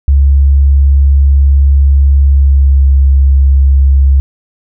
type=tone with pitch glide; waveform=sine; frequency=69.3 to 68.11 Hz; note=C#2 to C#2; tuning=0 to -30 cents; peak=-3 dBFS; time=0.08-4.2 s; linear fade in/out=0 ms; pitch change=-30 cents; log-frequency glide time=2.22-2.88 s; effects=none